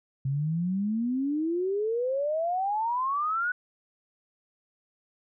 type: exponential sweep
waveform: sine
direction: up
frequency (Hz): 131.8 to 1496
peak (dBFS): -25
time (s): 0.25-3.52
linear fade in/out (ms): 5
effects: none